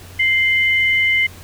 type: tone pair together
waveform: sine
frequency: 2093 / 2993 Hz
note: C7 / F#7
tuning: 0 / +19 cents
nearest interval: tritone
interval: 619 cents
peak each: -13 / -23 dBFS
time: 0.19-1.27 s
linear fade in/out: 10 ms
effects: added 90 Hz sine -38 dBFS peak until 1.43 s + pink hiss -41 dBFS RMS until 1.43 s